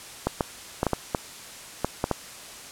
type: clicks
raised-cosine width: 1 ms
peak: -8 dBFS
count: 9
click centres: 0.27 / 0.408 / 0.831 / 0.867 / 0.933 / 1.148 / 1.846 / 2.041 / 2.113 s
effects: white hiss -42 dBFS RMS until 2.71 s + low-pass 10000 Hz 12 dB/octave